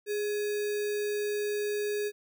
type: tone with sample-and-hold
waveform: sine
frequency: 415.3 Hz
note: G#4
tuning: in tune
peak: -28 dBFS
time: 0.06-2.12 s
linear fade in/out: 50 ms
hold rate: 2100 Hz
effects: none